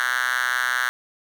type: tone with high-pass filter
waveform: 5% pulse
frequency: 124.9 Hz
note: B2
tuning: 20 cents sharp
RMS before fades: -23 dBFS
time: 0-0.89 s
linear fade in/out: 0 ms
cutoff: 1600 Hz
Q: 4.6
effects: none